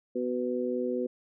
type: harmonic tone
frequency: 124.2 Hz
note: B2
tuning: 10 cents sharp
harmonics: 2 / 3 / 4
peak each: -32 / -32 / -32 dBFS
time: 0.15-1.07 s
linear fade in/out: 10 ms
effects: none